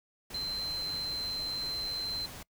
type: tone in noise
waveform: sine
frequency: 4099 Hz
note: C8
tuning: 36 cents flat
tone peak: -33 dBFS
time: 0.34-2.26 s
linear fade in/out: 5 ms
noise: pink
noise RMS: -45 dBFS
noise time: 0.3-2.43 s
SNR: +9 dB
effects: noise-tail reverb RT60 0.1 s tail -24 dB re dry